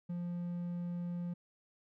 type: tone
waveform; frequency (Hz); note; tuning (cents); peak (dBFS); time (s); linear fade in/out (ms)
triangle; 174.61; F3; 0; -34; 0.09-1.34; 10
effects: none